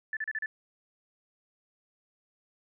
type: tone bursts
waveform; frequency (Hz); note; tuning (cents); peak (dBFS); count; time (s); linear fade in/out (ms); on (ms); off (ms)
sine; 1750; A6; -10; -30; 5; 0.13-0.46; 2; 38; 35
effects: none